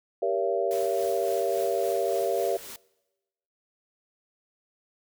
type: chord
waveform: sine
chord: G diminished seventh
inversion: none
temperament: just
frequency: 392 / 470.4 / 564.5 / 677.4 Hz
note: G4 / Bb4 / Db5 / Fb5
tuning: 0 / +16 / +31 / +47 cents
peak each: -29 dBFS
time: 0.22-2.57 s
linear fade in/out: 5 ms
type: noise with tremolo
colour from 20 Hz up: white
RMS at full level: -41 dBFS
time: 0.71-2.76 s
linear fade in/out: 0 ms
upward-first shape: sine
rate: 3.6 Hz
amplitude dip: 35%
effects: noise-tail reverb RT60 1.0 s tail -23 dB re dry